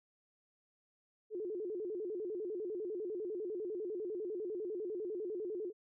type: tone with vibrato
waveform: sine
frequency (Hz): 392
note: G4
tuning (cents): 0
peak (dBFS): -37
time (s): 1.3-5.73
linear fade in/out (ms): 50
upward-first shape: square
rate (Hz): 10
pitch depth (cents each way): 170
effects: none